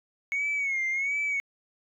sine tone with vibrato, 2200 Hz, C#7, 14 cents flat, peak -24 dBFS, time 0.32-1.4 s, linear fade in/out 0 ms, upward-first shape sine, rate 1.4 Hz, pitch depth 85 cents each way, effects tanh soft clip ceiling -23 dBFS

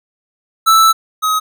square tone pair in turn, 1318.5 / 1267 Hz, E6 / D#6, 0 / +31 cents, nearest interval minor second, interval 69 cents, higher first, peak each -7 / -13 dBFS, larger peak first, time 0.66-0.93 / 1.22-1.4 s, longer first, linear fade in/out 20 ms, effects none

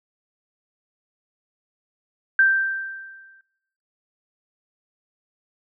sine tone with exponential decay, 1568 Hz, G6, in tune, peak -11 dBFS, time 2.39-3.41 s, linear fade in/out 2 ms, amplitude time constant 220 ms, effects noise-tail reverb RT60 0.9 s tail -21 dB re dry

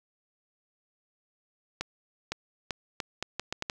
accelerating click train, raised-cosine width 0.2 ms, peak -14 dBFS, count 9, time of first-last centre 1.81-3.698 s, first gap 510 ms, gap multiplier 0.76, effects 9-bit

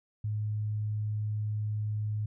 sine tone, 106.2 Hz, G#2, 39 cents sharp, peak -29 dBFS, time 0.24-2.26 s, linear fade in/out 5 ms, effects none

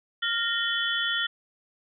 sine tone cluster, 1402 / 1848 / 3068 / 3409 Hz, F6 / A#6 / G7 / G#7, +6 / -16 / -38 / +45 cents, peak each -30 dBFS, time 0.22-1.27 s, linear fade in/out 10 ms, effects none

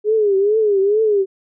sine tone with vibrato, 413 Hz, G#4, 10 cents flat, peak -12 dBFS, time 0.04-1.26 s, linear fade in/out 50 ms, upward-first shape triangle, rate 2.3 Hz, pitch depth 140 cents each way, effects none

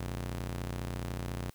sawtooth ring-modulated tone, 90 Hz, F#2, 47 cents flat, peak -28 dBFS, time 0-1.5 s, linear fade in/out 0 ms, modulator 27.9 Hz, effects white hiss -63 dBFS RMS until 1.54 s

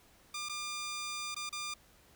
10% pulse tone with dropouts, 1200 Hz, D6, 37 cents sharp, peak -29 dBFS, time 0.34-1.74 s, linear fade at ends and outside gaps 5 ms, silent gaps 0.488-0.494 / 1.346-1.363 / 1.493-1.526 s, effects pink hiss -63 dBFS RMS until 2.15 s

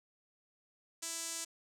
sawtooth tone with band-pass filter, 330.9 Hz, E4, 7 cents sharp, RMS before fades -41 dBFS, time 1.02-1.45 s, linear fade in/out 10 ms, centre 7500 Hz, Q 2.2, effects none

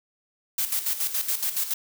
blue noise with tremolo, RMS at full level -25 dBFS, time 0.58-1.74 s, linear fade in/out 5 ms, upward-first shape square, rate 7.1 Hz, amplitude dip 65%, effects none

